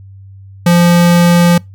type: tone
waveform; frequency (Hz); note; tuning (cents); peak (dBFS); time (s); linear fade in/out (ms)
square; 173.4; F3; -12; -6; 0.66-1.58; 5
effects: noise-tail reverb RT60 0.2 s tail -25 dB re dry + added 97 Hz sine -32 dBFS peak until 1.74 s